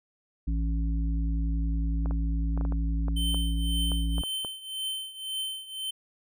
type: harmonic tone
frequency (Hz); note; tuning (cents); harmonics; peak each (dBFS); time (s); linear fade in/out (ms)
55.6; A1; +19; 1 / 3 / 5; -25 / -35 / -37; 0.47-4.22; 10
type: clicks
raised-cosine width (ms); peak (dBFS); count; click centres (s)
1; -24; 12; 2.059 / 2.11 / 2.576 / 2.611 / 2.651 / 2.723 / 3.083 / 3.345 / 3.918 / 4.182 / 4.236 / 4.448
type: tone with tremolo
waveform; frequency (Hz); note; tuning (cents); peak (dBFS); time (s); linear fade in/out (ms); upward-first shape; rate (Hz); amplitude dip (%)
square; 3086; G7; -28; -29; 3.16-5.91; 10; triangle; 1.9; 85
effects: none